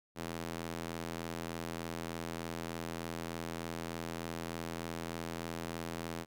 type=tone with high-pass filter; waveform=square; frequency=41.66 Hz; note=E1; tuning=19 cents sharp; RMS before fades=-41 dBFS; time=0.15-6.26 s; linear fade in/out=50 ms; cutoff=200 Hz; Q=0.68; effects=none